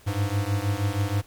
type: beating tone pair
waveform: square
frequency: 98.2 / 104.5 Hz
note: G2 / G#2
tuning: +4 / +11 cents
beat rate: 6.3 Hz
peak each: -27 dBFS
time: 0.06-1.22 s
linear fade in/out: 20 ms
effects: pink hiss -54 dBFS RMS until 1.26 s